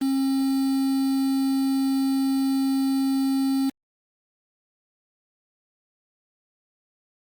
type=tone with quantisation; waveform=triangle; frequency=269.2 Hz; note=C4; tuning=49 cents sharp; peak=-18 dBFS; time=0.01-3.7 s; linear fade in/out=10 ms; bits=6; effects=Opus 32 kbps